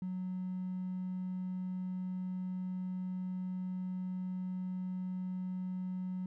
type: tone with hard clipping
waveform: triangle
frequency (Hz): 184.2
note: F#3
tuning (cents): -7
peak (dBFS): -36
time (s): 0.02-6.26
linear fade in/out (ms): 2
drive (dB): 4
effects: none